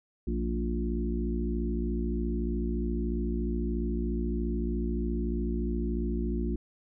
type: harmonic tone with a mistuned harmonic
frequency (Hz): 58.6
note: A#1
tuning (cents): +10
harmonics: 1 / 3 / 4 / 5 / 6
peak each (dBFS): -30 / -36 / -34 / -39 / -36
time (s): 0.27-6.56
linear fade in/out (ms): 5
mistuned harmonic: 4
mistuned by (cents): -34
effects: none